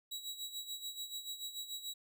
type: tone with tremolo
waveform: sawtooth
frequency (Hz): 3883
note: B7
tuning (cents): -30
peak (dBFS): -36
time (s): 0.11-1.94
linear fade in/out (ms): 10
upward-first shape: sine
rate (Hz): 6.9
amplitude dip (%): 70
effects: none